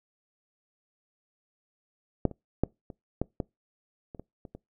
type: clicks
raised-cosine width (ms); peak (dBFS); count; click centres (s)
2; -9 / -28 / -10 / -28 / -14 / -16 / -28 / -27 / -30 / -28; 10; 2.253 / 2.313 / 2.636 / 2.902 / 3.216 / 3.402 / 4.148 / 4.196 / 4.452 / 4.55
effects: noise-tail reverb RT60 0.2 s tail -24 dB re dry